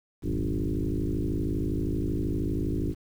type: tone with frequency modulation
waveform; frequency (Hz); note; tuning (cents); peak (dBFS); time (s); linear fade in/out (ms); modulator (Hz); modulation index
sine; 122.3; B2; -16; -25; 0.22-2.95; 50; 52.7; 4.6
effects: 9-bit